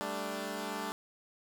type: chord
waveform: 10% pulse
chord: G suspended second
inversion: none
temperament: equal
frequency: 196 / 220 / 293.7 Hz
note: G3 / A3 / D4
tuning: 0 / 0 / 0 cents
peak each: -32 dBFS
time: 0.01-0.92 s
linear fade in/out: 0 ms
effects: none